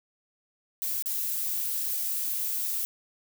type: noise with dropouts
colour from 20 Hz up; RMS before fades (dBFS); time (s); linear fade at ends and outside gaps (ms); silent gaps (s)
violet; -30; 0.82-2.85; 0; 1.024-1.059
effects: none